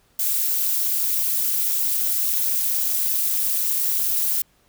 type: noise with amplitude modulation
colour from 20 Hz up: violet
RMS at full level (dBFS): -18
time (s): 0.19-4.42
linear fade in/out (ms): 5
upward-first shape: sine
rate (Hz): 260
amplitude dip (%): 85
effects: pink hiss -61 dBFS RMS until 4.68 s